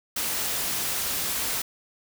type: noise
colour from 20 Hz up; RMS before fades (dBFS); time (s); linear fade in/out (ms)
white; -28; 0.16-1.62; 5
effects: none